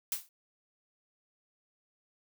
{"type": "noise with exponential decay", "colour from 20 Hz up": "blue", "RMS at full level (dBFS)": -29, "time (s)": [0.12, 0.29], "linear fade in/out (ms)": 1, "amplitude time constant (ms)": 36, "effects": []}